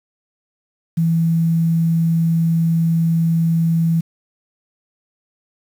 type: tone with quantisation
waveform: sine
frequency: 165 Hz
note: E3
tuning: 2 cents sharp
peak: -13 dBFS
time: 0.97-4.01 s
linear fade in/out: 10 ms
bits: 7
effects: none